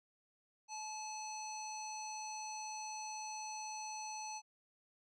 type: tone with low-pass filter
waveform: square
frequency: 862 Hz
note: A5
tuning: 36 cents flat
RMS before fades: -45 dBFS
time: 0.68-4.42 s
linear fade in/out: 50 ms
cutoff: 5900 Hz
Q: 5.3
effects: none